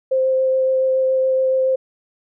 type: tone with vibrato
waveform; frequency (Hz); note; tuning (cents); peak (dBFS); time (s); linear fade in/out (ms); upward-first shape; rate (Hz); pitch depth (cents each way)
sine; 523.3; C5; 0; -14; 0.11-1.76; 10; sine; 7.1; 8
effects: none